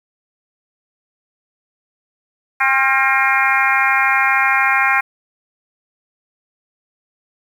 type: harmonic tone with a mistuned harmonic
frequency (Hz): 266.9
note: C4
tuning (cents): +35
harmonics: 3 / 4 / 5 / 6 / 7 / 8 / 9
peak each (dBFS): -20 / -20 / -20 / -20 / -20 / -20 / -20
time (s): 2.6-5.01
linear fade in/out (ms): 10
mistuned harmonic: 5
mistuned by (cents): +56
effects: 7-bit

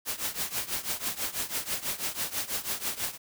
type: noise with tremolo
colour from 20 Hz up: white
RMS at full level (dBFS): -29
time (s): 0.05-3.18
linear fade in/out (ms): 50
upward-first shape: triangle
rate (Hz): 6.1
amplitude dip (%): 90
effects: none

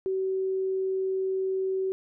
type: tone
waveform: sine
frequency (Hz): 380.2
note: F#4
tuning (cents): +47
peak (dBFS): -25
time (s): 0.06-1.92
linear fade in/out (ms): 0
effects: none

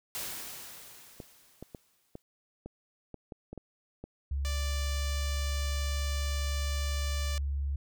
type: noise with exponential decay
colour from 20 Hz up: white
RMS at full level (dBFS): -36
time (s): 0.15-2.22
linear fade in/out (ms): 0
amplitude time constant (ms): 450
type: clicks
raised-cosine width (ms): 2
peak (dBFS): -28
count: 10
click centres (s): 1.202 / 1.626 / 1.748 / 2.154 / 2.66 / 3.143 / 3.322 / 3.53 / 3.577 / 4.04
type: tone with pitch glide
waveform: sine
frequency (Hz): 69.4 to 70.08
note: C#2 to C#2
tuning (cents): +3 to +19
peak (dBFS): -29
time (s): 4.31-7.76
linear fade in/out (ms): 5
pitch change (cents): +16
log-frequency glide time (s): 4.76-7.59
type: tone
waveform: 5% pulse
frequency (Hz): 587.3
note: D5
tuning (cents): 0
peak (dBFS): -26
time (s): 4.45-7.38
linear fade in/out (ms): 0
effects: none

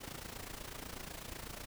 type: noise with amplitude modulation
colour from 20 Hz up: pink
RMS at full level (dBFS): -43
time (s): 0-1.66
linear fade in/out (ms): 20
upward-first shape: sine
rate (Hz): 28.1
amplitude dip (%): 75
effects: none

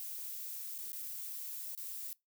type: noise with dropouts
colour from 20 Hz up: violet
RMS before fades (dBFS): -43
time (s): 0-2.13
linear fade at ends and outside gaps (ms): 0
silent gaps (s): 0.779-0.786 / 0.919-0.93 / 1.75-1.776
effects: noise-tail reverb RT60 0.2 s tail -23 dB re dry

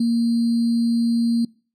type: tone with sample-and-hold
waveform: sine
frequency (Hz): 233.1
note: A#3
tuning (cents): 0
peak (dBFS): -16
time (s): 0-1.45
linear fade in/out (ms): 5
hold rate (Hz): 4410
effects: noise-tail reverb RT60 0.4 s tail -24 dB re dry + low-pass 8000 Hz 12 dB/octave

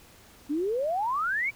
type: exponential sweep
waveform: sine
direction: up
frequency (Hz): 277.2 to 2349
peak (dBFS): -25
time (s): 0.49-1.51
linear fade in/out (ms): 20
effects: pink hiss -54 dBFS RMS until 1.55 s

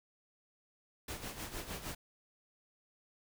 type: noise with tremolo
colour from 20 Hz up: pink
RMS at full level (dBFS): -41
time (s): 1.08-1.95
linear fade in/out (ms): 5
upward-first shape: sine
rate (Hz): 6.5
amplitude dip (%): 65
effects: none

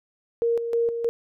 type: tone with tremolo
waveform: sine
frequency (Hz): 466.2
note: A#4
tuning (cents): 0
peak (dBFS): -19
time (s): 0.42-1.09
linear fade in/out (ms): 0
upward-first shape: square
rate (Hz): 3.2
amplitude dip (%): 55
effects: none

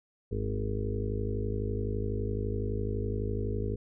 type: harmonic tone with a mistuned harmonic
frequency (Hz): 51.91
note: G#1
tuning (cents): 0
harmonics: 1 / 2 / 4 / 5 / 6 / 7 / 8 / 9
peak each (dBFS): -34 / -33 / -40 / -42 / -47 / -43 / -37 / -41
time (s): 0.31-3.76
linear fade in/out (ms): 10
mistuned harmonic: 4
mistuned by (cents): -20
effects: none

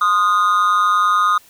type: tone with amplitude modulation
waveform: triangle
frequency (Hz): 1236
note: D#6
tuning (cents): -12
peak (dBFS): -7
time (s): 0.01-1.38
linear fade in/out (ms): 5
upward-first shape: sine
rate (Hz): 191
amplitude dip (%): 75
effects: white hiss -49 dBFS RMS until 1.49 s

